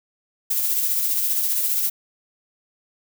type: noise with tremolo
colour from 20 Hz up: violet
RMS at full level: -20 dBFS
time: 0.5-1.9 s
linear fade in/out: 10 ms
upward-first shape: triangle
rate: 15 Hz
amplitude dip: 40%
effects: none